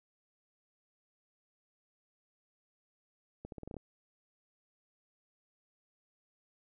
accelerating click train, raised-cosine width 2 ms, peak -30 dBFS, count 8, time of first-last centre 3.45-3.767 s, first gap 72 ms, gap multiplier 0.84, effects none

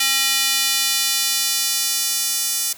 square tone with high-pass filter sweep, 270 Hz, C#4, 45 cents flat, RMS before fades -20 dBFS, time 0-2.73 s, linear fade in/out 5 ms, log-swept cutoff 3000 to 6300 Hz, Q 1, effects white hiss -42 dBFS RMS until 2.77 s

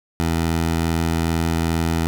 15% pulse tone, 82.41 Hz, E2, in tune, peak -12 dBFS, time 0.2-2.07 s, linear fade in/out 0 ms, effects none

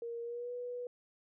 sine tone with pitch glide, 467.9 to 489.7 Hz, A#4 to B4, +6 to -15 cents, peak -38 dBFS, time 0.02-0.87 s, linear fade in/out 2 ms, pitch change +79 cents, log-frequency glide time 0.22-0.52 s, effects none

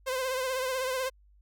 sawtooth tone with vibrato, 518 Hz, C5, 17 cents flat, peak -25 dBFS, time 0.06-1.1 s, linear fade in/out 20 ms, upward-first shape triangle, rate 16 Hz, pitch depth 58 cents each way, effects added 50 Hz sine -57 dBFS peak until 1.41 s

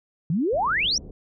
sine exponential sweep, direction up, 146.83 to 5920 Hz, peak -20 dBFS, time 0.3-0.98 s, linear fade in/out 2 ms
pink low-pass noise, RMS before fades -40 dBFS, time 0.52-1.11 s, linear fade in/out 5 ms, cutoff 490 Hz, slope 24 dB/octave
effects none

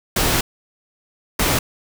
pink noise bursts at uneven times, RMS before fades -18 dBFS, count 2, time 0.16-0.41 / 1.39-1.59 s, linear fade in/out 5 ms, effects none

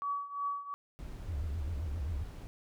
sine tone with tremolo, 1137 Hz, C#6, 44 cents sharp, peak -30 dBFS, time 0.02-0.74 s, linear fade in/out 0 ms, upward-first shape triangle, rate 2.8 Hz, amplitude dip 85%
brown noise, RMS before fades -44 dBFS, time 0.99-2.47 s, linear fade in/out 0 ms
sine tone with vibrato, 76.2 Hz, D#2, 36 cents flat, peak -33 dBFS, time 1.28-2.24 s, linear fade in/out 10 ms, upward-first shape sine, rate 7.6 Hz, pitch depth 240 cents each way
effects none

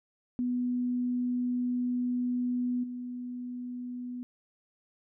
sine tone with level steps, 246.9 Hz, B3, in tune, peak -27 / -35 dBFS, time 0.39-4.23 s, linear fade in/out 0 ms, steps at 2.83 s, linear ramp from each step 10 ms, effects none

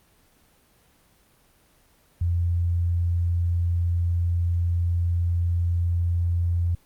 sine tone, 86.3 Hz, F2, 20 cents flat, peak -20 dBFS, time 2.21-6.75 s, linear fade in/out 5 ms, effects pink hiss -60 dBFS RMS until 6.85 s + Opus 24 kbps

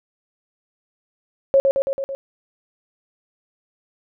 sine tone with echo, 546 Hz, C#5, 26 cents flat, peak -10 dBFS, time 1.54-1.6 s, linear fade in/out 0 ms, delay 110 ms, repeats 5, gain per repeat -3 dB, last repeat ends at 2.15 s, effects none

